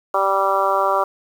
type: harmonic tone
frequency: 194.8 Hz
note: G3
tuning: 11 cents flat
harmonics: 2 / 3 / 4 / 5 / 6 / 7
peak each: -26 / -21 / -23 / -22 / -20 / -26 dBFS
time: 0.14-1.04 s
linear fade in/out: 5 ms
effects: 7-bit